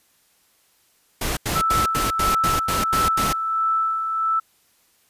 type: noise bursts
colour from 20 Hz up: pink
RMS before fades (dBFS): -24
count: 9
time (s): 1.21-3.33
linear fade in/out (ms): 5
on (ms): 160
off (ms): 85
type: tone with tremolo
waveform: sine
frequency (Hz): 1318.5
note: E6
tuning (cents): 0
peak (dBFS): -17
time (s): 1.55-4.4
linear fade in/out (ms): 10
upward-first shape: sine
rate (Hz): 1.5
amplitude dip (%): 45
effects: white hiss -61 dBFS RMS until 5.09 s + resampled to 32000 Hz